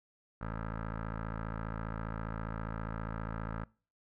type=tone with low-pass filter; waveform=15% pulse; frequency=54.9 Hz; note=A1; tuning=3 cents flat; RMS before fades=-39 dBFS; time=0.41-3.64 s; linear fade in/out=5 ms; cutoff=1400 Hz; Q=3.4; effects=noise-tail reverb RT60 0.4 s tail -24 dB re dry